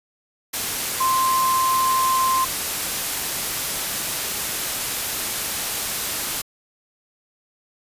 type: tone in noise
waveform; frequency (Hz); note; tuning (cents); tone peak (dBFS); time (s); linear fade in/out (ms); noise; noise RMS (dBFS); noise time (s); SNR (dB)
sine; 1046; C6; -1; -17; 1-2.45; 10; white; -25; 0.53-6.42; +5
effects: resampled to 32000 Hz